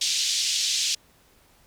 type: band-pass noise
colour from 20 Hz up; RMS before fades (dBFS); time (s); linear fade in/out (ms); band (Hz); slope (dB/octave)
white; -25; 0.01-0.95; 5; 3000 to 6400; 24
effects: pink hiss -59 dBFS RMS until 1.66 s